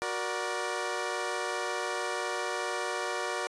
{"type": "chord", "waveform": "15% pulse", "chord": "Gb augmented", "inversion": "none", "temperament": "equal with one note detuned", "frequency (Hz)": [370, 472.7, 587.3], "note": ["Gb4", "Bb4", "D5"], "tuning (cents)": [0, 24, 0], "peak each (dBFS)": -29, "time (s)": [0.02, 3.47], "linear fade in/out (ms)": 0, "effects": ["resampled to 22050 Hz"]}